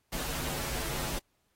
pink noise with comb filter, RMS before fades -35 dBFS, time 0.12-1.19 s, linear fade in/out 10 ms, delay 10 ms, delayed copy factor -0.85, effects pink hiss -75 dBFS RMS until 1.55 s + AAC 48 kbps

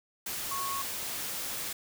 sine tone in noise, 1100 Hz, C#6, 14 cents flat, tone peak -33 dBFS, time 0.51-0.82 s, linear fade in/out 5 ms, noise white, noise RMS -36 dBFS, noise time 0.26-1.73 s, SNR 0 dB, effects none

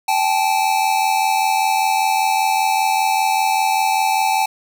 square tone pair together, 779.9 / 865 Hz, G5 / A5, -9 / -30 cents, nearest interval major second, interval 179 cents, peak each -19 / -18 dBFS, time 0.08-4.46 s, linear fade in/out 5 ms, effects none

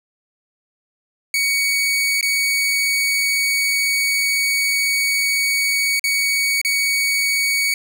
sawtooth tone with dropouts, 2243 Hz, C#7, 20 cents sharp, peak -13 dBFS, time 1.34-7.74 s, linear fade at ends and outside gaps 2 ms, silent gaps 2.211-2.227 / 5.995-6.04 / 6.615-6.648 s, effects none

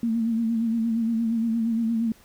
sine tone with vibrato, 227.9 Hz, A#3, 39 cents flat, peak -21 dBFS, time 0.03-2.12 s, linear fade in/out 2 ms, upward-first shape sine, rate 8.6 Hz, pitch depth 48 cents each way, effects pink hiss -55 dBFS RMS until 2.24 s

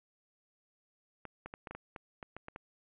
clicks, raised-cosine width 0.5 ms, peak -28 dBFS, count 11, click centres 1.253 / 1.46 / 1.539 / 1.672 / 1.71 / 1.75 / 1.962 / 2.228 / 2.366 / 2.484 / 2.561 s, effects resampled to 8000 Hz + 9-bit

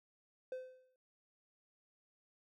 triangle tone with exponential decay, 513 Hz, C5, 34 cents flat, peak -36 dBFS, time 0.52-0.96 s, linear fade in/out 2 ms, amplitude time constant 94 ms, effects none

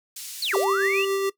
white band-pass noise, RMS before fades -37 dBFS, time 0.16-0.65 s, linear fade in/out 5 ms, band 3500 to 12000 Hz, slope 12 dB/octave
sine linear two-way sweep, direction down then up, 4600 to 393.4 to 2881 Hz, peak -23 dBFS, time 0.42-1.05 s, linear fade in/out 5 ms, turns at 0.57 s
square tone with tremolo, 391.2 Hz, G4, 4 cents flat, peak -22 dBFS, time 0.53-1.3 s, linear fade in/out 10 ms, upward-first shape sine, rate 7.1 Hz, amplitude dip 25%
effects noise-tail reverb RT60 0.1 s tail -18 dB re dry

